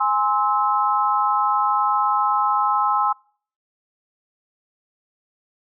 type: chord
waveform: sine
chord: Ab augmented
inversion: none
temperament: equal with one note detuned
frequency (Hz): 830.6 / 1046.5 / 1298.9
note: Ab5 / C6 / E6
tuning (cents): 0 / 0 / -26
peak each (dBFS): -21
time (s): 0-3.13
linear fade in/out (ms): 10
effects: noise-tail reverb RT60 0.5 s tail -26 dB re dry